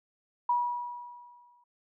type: tone with exponential decay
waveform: sine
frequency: 968 Hz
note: B5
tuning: 35 cents flat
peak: -22 dBFS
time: 0.49-1.64 s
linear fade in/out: 5 ms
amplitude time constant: 250 ms
effects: none